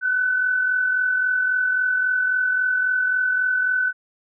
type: tone pair together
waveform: sine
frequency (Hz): 1463 / 1506.7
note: F#6 / F#6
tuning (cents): -20 / +31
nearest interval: minor second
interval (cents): 51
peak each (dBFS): -29 / -18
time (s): 0.01-3.93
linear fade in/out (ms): 50
effects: none